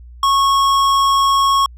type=tone with tanh clipping; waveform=sine; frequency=1099 Hz; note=C#6; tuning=15 cents flat; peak=-13 dBFS; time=0.23-1.66 s; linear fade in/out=2 ms; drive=16 dB; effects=added 60 Hz sine -35 dBFS peak until 1.77 s